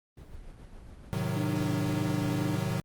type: noise with tremolo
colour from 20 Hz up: brown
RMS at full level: -45 dBFS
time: 0.17-1.32 s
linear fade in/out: 5 ms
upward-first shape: sine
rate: 7.1 Hz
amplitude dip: 35%
type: chord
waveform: square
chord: A diminished seventh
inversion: none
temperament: equal with one note detuned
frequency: 108.17 / 130.81 / 155.56 / 185 Hz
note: A2 / C3 / Eb3 / Gb3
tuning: -29 / 0 / 0 / 0 cents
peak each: -35 dBFS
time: 1.13-2.8 s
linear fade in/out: 0 ms
type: tone with vibrato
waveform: sine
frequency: 297.7 Hz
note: D4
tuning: 24 cents sharp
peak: -32 dBFS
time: 1.36-2.57 s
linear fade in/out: 10 ms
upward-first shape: sine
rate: 1.9 Hz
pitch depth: 24 cents each way
effects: Opus 24 kbps